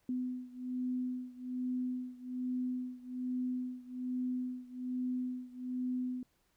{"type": "beating tone pair", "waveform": "sine", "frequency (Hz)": [251.4, 252.6], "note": ["B3", "B3"], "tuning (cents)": [31, 39], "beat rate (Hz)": 1.2, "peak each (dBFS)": [-37, -39], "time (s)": [0.09, 6.23], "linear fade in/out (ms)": 2, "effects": ["pink hiss -75 dBFS RMS until 6.56 s"]}